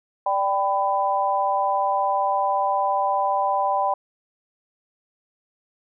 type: chord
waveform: sine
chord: G major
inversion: second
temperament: equal with one note detuned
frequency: 587.3 / 784 / 998.7 Hz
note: D5 / G5 / B5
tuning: 0 / 0 / +19 cents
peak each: -26 / -22 / -23 dBFS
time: 0.26-3.94 s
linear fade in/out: 5 ms
effects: none